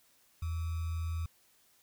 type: tone with sample-and-hold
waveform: sine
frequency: 82.41 Hz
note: E2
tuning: in tune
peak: -32 dBFS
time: 0.42-1.26 s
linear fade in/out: 5 ms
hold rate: 1225 Hz
effects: white hiss -67 dBFS RMS until 1.82 s